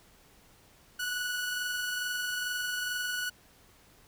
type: tone pair together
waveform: sawtooth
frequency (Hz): 1471.7 / 1494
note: F#6 / F#6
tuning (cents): -10 / +16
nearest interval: unison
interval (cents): 26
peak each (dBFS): -28 / -39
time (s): 0.99-3.3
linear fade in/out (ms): 10
effects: pink hiss -60 dBFS RMS until 4.07 s